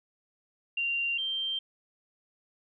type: tone pair in turn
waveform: sine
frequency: 2772 / 3150 Hz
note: F7 / G7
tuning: -14 / +8 cents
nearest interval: major second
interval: 222 cents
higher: second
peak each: -27 / -29 dBFS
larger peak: first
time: 0.77-1.18 / 1.18-1.59 s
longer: neither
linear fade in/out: 5 ms
effects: none